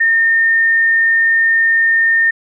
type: tone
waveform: sine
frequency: 1821 Hz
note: A#6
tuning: 41 cents flat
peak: -9 dBFS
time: 0-2.31 s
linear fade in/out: 10 ms
effects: none